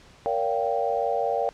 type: chord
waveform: sine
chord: G half-diminished seventh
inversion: first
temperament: equal with one note detuned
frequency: 466.2 / 569 / 698.5 / 784 Hz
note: Bb4 / Db5 / F5 / G5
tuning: 0 / +45 / 0 / 0 cents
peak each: -28 dBFS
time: 0.26-1.49 s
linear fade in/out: 0 ms
effects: pink hiss -52 dBFS RMS until 1.53 s + low-pass 6000 Hz 12 dB/octave